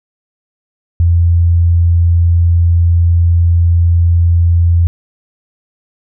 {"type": "tone", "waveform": "sine", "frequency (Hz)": 85.3, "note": "F2", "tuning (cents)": -40, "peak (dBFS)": -6, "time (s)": [1, 4.87], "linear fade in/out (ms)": 0, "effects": []}